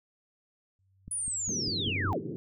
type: tone with exponential growth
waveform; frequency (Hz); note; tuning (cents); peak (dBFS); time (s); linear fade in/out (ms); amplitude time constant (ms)
sine; 95.7; G2; -41; -28; 0.79-2.13; 0; 290
type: click train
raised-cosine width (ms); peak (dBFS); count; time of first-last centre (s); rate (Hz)
5; -30; 6; 1.08-2.08; 5
type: linear sweep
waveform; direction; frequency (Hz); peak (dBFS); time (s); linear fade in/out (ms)
sine; down; 9956 to 171; -30; 1.11-2.2; 5
type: band-pass noise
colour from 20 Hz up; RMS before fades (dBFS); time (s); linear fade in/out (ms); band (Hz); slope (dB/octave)
white; -37; 1.49-2.36; 0; 110 to 410; 48
effects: none